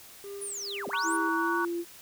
triangle tone with tremolo, 400.7 Hz, G4, 38 cents sharp, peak -35 dBFS, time 0.24-1.29 s, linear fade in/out 0 ms, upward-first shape sine, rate 2.3 Hz, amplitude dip 75%
sine linear two-way sweep, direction down then up, 10180 to 164.81 to 10180 Hz, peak -34 dBFS, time 0.41-1.17 s, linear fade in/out 10 ms, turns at 0.88 s
sine chord, F# major, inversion first, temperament equal with one note detuned, 932.3 / 1128.8 / 1480 Hz, A#5 / C#6 / F#6, 0 / +31 / 0 cents, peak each -32 / -31 / -30 dBFS, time 0.93-1.65 s, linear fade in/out 2 ms
sine tone with pitch glide, 329.6 to 343 Hz, E4 to F4, 0 to -31 cents, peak -29 dBFS, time 1.03-1.85 s, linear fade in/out 50 ms, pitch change +69 cents, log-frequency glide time 1.35-1.58 s
effects tanh soft clip ceiling -13 dBFS + white hiss -50 dBFS RMS until 2.01 s

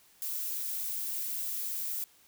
violet noise, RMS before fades -35 dBFS, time 0.22-2.04 s, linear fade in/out 0 ms, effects white hiss -62 dBFS RMS until 2.27 s

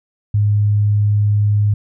sine tone, 103.83 Hz, G#2, in tune, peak -11 dBFS, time 0.34-1.74 s, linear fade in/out 5 ms, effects none

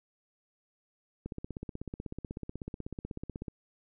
click train, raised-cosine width 3 ms, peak -25 dBFS, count 37, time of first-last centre 1.26-3.482 s, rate 16.2 Hz, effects none

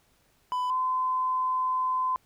triangle / sine tone pair in turn, 1000 / 1024 Hz, B5 / C6, +21 / -38 cents, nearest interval unison, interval 41 cents, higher second, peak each -24 dBFS, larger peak neither, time 0.52-0.7 / 0.7-2.16 s, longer second, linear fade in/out 0 ms, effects pink hiss -66 dBFS RMS until 2.25 s

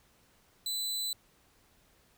sawtooth tone, 4000 Hz, B7, 21 cents sharp, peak -29 dBFS, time 0.66-1.13 s, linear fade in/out 2 ms, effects pink hiss -66 dBFS RMS until 2.17 s

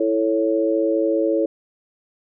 sine chord, A major, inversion second, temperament equal, 329.6 / 440 / 554.4 Hz, E4 / A4 / C#5, 0 / 0 / 0 cents, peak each -20 / -22 / -21 dBFS, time 0-1.46 s, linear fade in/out 5 ms, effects none

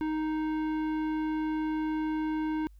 triangle tone with tanh clipping, 311.1 Hz, D#4, in tune, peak -30 dBFS, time 0.01-2.67 s, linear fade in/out 0 ms, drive 18 dB, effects added 50 Hz sine -50 dBFS peak until 2.79 s + white hiss -75 dBFS RMS until 2.79 s

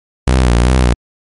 sawtooth tone with vibrato, 61.5 Hz, B1, 7 cents flat, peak -4 dBFS, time 0.27-0.94 s, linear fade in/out 5 ms, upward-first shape sine, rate 2.6 Hz, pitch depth 88 cents each way, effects MP3 48 kbps

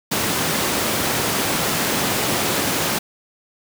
pink high-pass noise, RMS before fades -21 dBFS, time 0.11-2.99 s, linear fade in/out 10 ms, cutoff 150 Hz, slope 12 dB/octave, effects none

